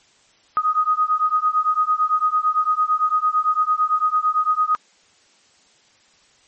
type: beating tone pair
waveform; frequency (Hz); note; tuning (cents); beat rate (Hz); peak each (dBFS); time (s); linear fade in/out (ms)
sine; 1244.5 / 1253.4; D#6 / D#6; 0 / +12; 8.9; -19 / -19; 0.57-4.75; 0
effects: white hiss -56 dBFS RMS until 6.47 s + MP3 32 kbps